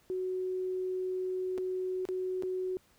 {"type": "tone with dropouts", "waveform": "sine", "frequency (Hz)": 370.6, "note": "F#4", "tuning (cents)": 3, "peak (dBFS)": -31, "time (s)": [0.1, 2.77], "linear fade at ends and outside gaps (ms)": 0, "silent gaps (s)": [[1.578, 1.583], [2.053, 2.088], [2.424, 2.434]], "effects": ["pink hiss -66 dBFS RMS until 2.98 s"]}